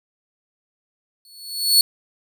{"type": "tone with exponential growth", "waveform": "sawtooth", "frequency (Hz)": 4409, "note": "C#8", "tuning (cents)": -10, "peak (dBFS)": -7, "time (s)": [1.25, 1.81], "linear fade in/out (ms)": 1, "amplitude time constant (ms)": 120, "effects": []}